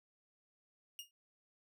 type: tone with exponential decay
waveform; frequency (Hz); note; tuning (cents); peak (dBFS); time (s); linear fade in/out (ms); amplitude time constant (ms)
sawtooth; 2845; F7; +31; -38; 0.99-1.11; 1; 25
effects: none